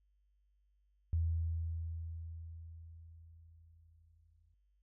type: tone with exponential decay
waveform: sine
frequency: 82.41 Hz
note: E2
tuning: in tune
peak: -29 dBFS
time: 1.13-4.54 s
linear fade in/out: 0 ms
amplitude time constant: 740 ms
effects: added 50 Hz sine -70 dBFS peak until 4.82 s